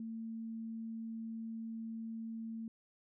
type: tone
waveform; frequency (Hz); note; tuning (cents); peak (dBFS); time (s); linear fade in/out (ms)
sine; 225.4; A3; +42; -40; 0-2.68; 2
effects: none